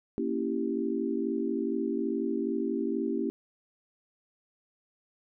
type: chord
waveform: sine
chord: A# diminished seventh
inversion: none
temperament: equal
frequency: 233.1 / 277.2 / 329.6 / 392 Hz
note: A#3 / C#4 / E4 / G4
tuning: 0 / 0 / 0 / 0 cents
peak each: -33 dBFS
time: 0.18-3.3 s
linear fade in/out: 0 ms
effects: none